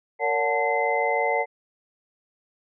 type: tone cluster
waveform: sine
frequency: 461 / 567 / 735 / 878 / 2058 Hz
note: A#4 / C#5 / F#5 / A5 / C7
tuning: -19 / +39 / -12 / -4 / -29 cents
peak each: -27 dBFS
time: 0.19-1.46 s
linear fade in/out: 50 ms
effects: none